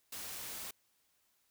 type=noise; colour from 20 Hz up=white; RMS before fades=-44 dBFS; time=0.12-0.71 s; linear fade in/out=5 ms; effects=white hiss -75 dBFS RMS until 1.5 s